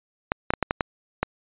clicks, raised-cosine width 0.5 ms, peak -6 dBFS, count 7, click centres 0.319 / 0.505 / 0.537 / 0.627 / 0.709 / 0.808 / 1.23 s, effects resampled to 8000 Hz

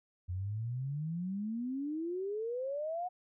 sine exponential sweep, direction up, 87.1 to 739 Hz, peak -34 dBFS, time 0.28-3.09 s, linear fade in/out 20 ms, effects none

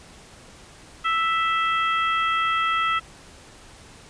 harmonic tone with a mistuned harmonic, 659.3 Hz, E5, in tune, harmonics 2 / 3 / 4 / 5, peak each -21 / -28 / -30 / -31 dBFS, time 1.04-3 s, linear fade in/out 20 ms, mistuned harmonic 5, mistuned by -30 cents, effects pink hiss -47 dBFS RMS until 4.09 s + resampled to 22050 Hz

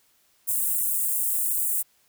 white high-pass noise, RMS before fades -25 dBFS, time 0.47-1.83 s, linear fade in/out 20 ms, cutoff 8000 Hz, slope 48 dB/octave, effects white hiss -64 dBFS RMS until 2.08 s

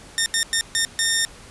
10% pulse tone bursts at uneven times, 1824 Hz, A#6, 38 cents flat, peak -9 dBFS, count 5, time 0.18-0.26 / 0.34-0.43 / 0.53-0.61 / 0.75-0.85 / 0.99-1.25 s, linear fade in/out 0 ms, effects pink hiss -44 dBFS RMS until 1.5 s + resampled to 24000 Hz

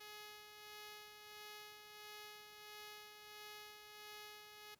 5% pulse tone with tremolo, 420.5 Hz, G#4, 22 cents sharp, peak -40 dBFS, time 0-4.75 s, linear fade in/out 10 ms, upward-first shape sine, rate 1.5 Hz, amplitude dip 45%, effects pink hiss -75 dBFS RMS until 4.79 s + high-pass 60 Hz 12 dB/octave

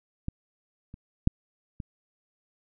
clicks, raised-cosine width 5 ms, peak -18 / -30 / -7 / -23 dBFS, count 4, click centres 0.284 / 0.941 / 1.274 / 1.802 s, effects none

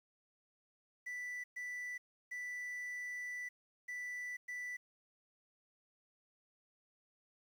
triangle tone bursts at uneven times, 1975.5 Hz, B6, in tune, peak -39 dBFS, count 5, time 1.06-1.44 / 1.56-1.98 / 2.31-3.49 / 3.88-4.37 / 4.48-4.77 s, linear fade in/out 10 ms, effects 11-bit

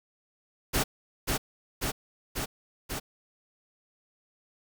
pink noise with echo, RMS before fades -26 dBFS, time 0.73-0.84 s, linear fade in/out 20 ms, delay 540 ms, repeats 4, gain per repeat -2 dB, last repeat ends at 3 s, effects none

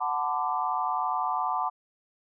sine chord, B minor seventh, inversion second, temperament equal with one note detuned, 740 / 880 / 1012 / 1174.7 Hz, F#5 / A5 / B5 / D6, 0 / 0 / +42 / 0 cents, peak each -31 dBFS, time 0-1.7 s, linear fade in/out 20 ms, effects none

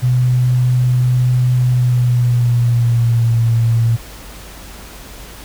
sine tone with pitch glide, 125.2 to 115.47 Hz, B2 to A#2, +24 to -16 cents, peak -10 dBFS, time 0.02-3.97 s, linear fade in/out 20 ms, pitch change -140 cents, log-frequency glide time 1.66-3.38 s, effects added 50 Hz sine -36 dBFS peak until 5.44 s + pink hiss -36 dBFS RMS until 5.44 s

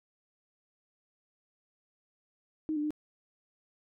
sine tone with pitch steps, 311.9 / 296.9 / 302.5 Hz, D#4 / D4 / D#4, +4 / +19 / -49 cents, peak -29 dBFS, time 2.69-2.906 s, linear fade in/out 0 ms, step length 72 ms, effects none

